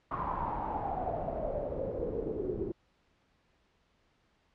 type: noise with low-pass filter sweep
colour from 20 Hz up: pink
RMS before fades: -35 dBFS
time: 0.11-2.72 s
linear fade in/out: 5 ms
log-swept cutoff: 1100 to 360 Hz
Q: 7.4
effects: pink hiss -71 dBFS RMS until 4.54 s + low-pass 4000 Hz 12 dB/octave